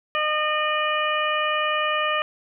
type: harmonic tone with a mistuned harmonic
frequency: 610 Hz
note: D#5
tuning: 34 cents flat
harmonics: 1 / 2 / 3 / 4 / 5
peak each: -27 / -24 / -28 / -29 / -29 dBFS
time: 0.15-2.22 s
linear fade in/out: 0 ms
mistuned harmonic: 5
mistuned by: -58 cents
effects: none

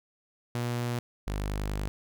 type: tone pair in turn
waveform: sawtooth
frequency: 120.4 / 50.43 Hz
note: B2 / G1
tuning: -44 / +50 cents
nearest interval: octave + minor third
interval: 1506 cents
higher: first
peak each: -25 / -26 dBFS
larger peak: first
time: 0.55-0.99 / 1.27-1.88 s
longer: second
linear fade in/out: 0 ms
effects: none

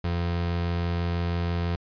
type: tone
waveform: 30% pulse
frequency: 86.1 Hz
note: F2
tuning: 24 cents flat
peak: -22 dBFS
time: 0.04-1.76 s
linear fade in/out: 5 ms
effects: resampled to 11025 Hz

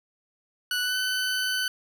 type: tone with pitch glide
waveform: 20% pulse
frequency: 1480 to 1508.5 Hz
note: F#6 to F#6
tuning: 0 to +33 cents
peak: -20 dBFS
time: 0.71-1.68 s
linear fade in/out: 2 ms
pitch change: +33 cents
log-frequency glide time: 0.81-0.96 s
effects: none

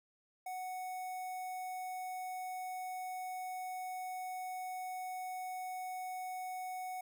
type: tone with notch filter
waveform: square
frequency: 740 Hz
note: F#5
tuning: in tune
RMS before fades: -42 dBFS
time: 0.46-7.01 s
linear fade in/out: 5 ms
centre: 4100 Hz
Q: 0.74
effects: none

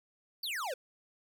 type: exponential sweep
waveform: square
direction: down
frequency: 4788 to 471.7 Hz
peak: -35 dBFS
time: 0.43-0.74 s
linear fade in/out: 5 ms
effects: none

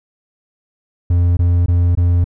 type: tone bursts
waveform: triangle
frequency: 87.31 Hz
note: F2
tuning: in tune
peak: -8 dBFS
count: 4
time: 1.1-2.243 s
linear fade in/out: 5 ms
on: 270 ms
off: 21 ms
effects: none

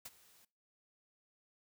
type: noise with ADSR envelope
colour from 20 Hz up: white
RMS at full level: -45 dBFS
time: 0.05-0.45 s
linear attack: 8 ms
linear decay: 34 ms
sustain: -20 dB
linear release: 5 ms
effects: noise-tail reverb RT60 0.3 s tail -21 dB re dry

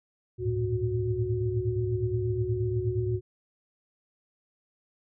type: tone cluster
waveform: sine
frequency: 72.7 / 98.7 / 109.5 / 117.9 / 366.8 Hz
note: D2 / G2 / A2 / A#2 / F#4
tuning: -17 / +12 / -8 / +20 / -15 cents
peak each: -38 / -36 / -29 / -33 / -30 dBFS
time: 0.38-3.21 s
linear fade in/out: 50 ms
effects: none

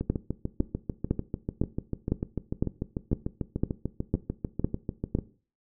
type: two click trains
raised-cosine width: 3 ms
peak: -16 / -11 dBFS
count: 36 / 11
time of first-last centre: 0.01-5.188 / 0.1-5.151 s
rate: 6.76 / 1.98 Hz
effects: noise-tail reverb RT60 0.4 s tail -17 dB re dry

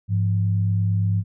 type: tone pair together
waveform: sine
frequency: 102.6 / 171.62 Hz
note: G#2 / F3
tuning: -21 / -30 cents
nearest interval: major sixth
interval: 891 cents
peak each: -18 / -27 dBFS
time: 0.08-1.24 s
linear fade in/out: 50 ms
effects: none

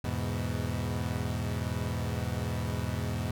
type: chord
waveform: 30% pulse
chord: E major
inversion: none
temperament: equal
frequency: 82.41 / 103.83 / 123.47 Hz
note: E2 / G#2 / B2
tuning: 0 / 0 / 0 cents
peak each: -32 dBFS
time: 0.04-3.31 s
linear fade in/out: 5 ms
effects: none

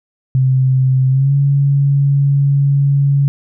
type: tone with pitch glide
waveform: sine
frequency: 130.81 to 140.2 Hz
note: C3 to C#3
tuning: 0 to +20 cents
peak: -9 dBFS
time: 0.35-3.28 s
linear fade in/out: 0 ms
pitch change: +120 cents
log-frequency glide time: 1.09-1.33 s
effects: none

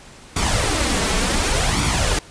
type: noise with flanger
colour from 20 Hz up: pink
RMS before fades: -19 dBFS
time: 0.36-2.19 s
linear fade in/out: 5 ms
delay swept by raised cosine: 0.86 to 4.56 ms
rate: 0.68 Hz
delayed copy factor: +0.55
effects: pink hiss -43 dBFS RMS until 2.3 s + resampled to 22050 Hz

